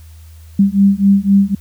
sine beating tone pair, 196 / 199.9 Hz, G3 / G3, 0 / +34 cents, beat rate 3.9 Hz, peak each -11 dBFS, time 0.59-1.55 s, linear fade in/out 5 ms, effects added 80 Hz sine -35 dBFS peak until 1.6 s + white hiss -50 dBFS RMS until 1.6 s

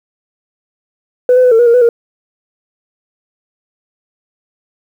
sine tone with pitch steps, 498.2 / 507 / 499.9 / 450.2 / 481.1 / 466.9 / 496 / 468.1 Hz, B4 / B4 / B4 / A4 / B4 / A#4 / B4 / A#4, +15 / +45 / +21 / +40 / -45 / +3 / +7 / +7 cents, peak -3 dBFS, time 1.29-1.89 s, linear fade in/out 2 ms, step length 75 ms, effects tanh soft clip ceiling -2 dBFS + 7-bit

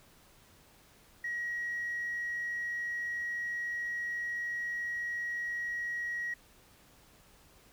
sine tone, 1903 Hz, A#6, 35 cents sharp, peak -32 dBFS, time 1.24-6.34 s, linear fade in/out 5 ms, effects tanh soft clip ceiling -29 dBFS + pink hiss -61 dBFS RMS until 7.72 s

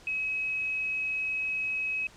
sine tone, 2554 Hz, D#7, 45 cents sharp, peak -28 dBFS, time 0.07-2.07 s, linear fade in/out 2 ms, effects pink hiss -54 dBFS RMS until 2.16 s + low-pass 8000 Hz 12 dB/octave

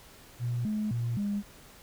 sine tone with pitch steps, 120.6 / 213.2 / 118.3 / 203.6 Hz, B2 / G#3 / A#2 / G#3, -41 / +46 / +26 / -34 cents, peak -27 dBFS, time 0.39-1.43 s, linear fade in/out 50 ms, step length 260 ms, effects tanh soft clip ceiling -23 dBFS + pink hiss -53 dBFS RMS until 1.82 s

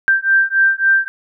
sine beating tone pair, 1572 / 1575.6 Hz, G6 / G6, +4 / +8 cents, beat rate 3.6 Hz, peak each -14 dBFS, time 0.08-1.08 s, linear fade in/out 0 ms, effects none

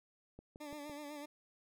click train, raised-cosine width 2 ms, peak -38 dBFS, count 4, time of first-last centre 0.39-0.897 s, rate 5.92 Hz
20% pulse tone with vibrato, 293.7 Hz, D4, in tune, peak -40 dBFS, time 0.6-1.26 s, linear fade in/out 10 ms, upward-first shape sine, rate 8 Hz, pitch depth 51 cents each way
effects none

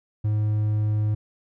triangle tone, 106.3 Hz, G#2, 41 cents sharp, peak -18 dBFS, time 0.24-1.15 s, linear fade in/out 10 ms, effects none

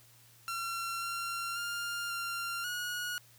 sawtooth tone with pitch steps, 1364 / 1375 / 1401 / 1385 / 1451 Hz, F6 / F6 / F6 / F6 / F#6, -41 / -27 / +5 / -15 / -34 cents, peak -31 dBFS, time 0.48-3.18 s, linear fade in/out 0 ms, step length 540 ms, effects added 117 Hz sine -63 dBFS peak until 3.38 s + white hiss -61 dBFS RMS until 3.38 s

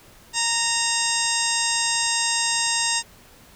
harmonic tone with a mistuned harmonic, 925 Hz, A#5, 14 cents flat, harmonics 1 / 2 / 3 / 4 / 5 / 6 / 7 / 8 / 9, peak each -29 / -29 / -29 / -29 / -29 / -29 / -29 / -29 / -29 dBFS, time 0.33-3.03 s, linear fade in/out 50 ms, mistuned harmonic 5, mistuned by +110 cents, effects pink hiss -50 dBFS RMS until 3.55 s

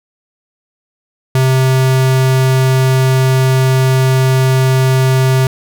square tone, 131 Hz, C3, 2 cents sharp, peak -9 dBFS, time 1.35-5.47 s, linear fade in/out 2 ms, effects none

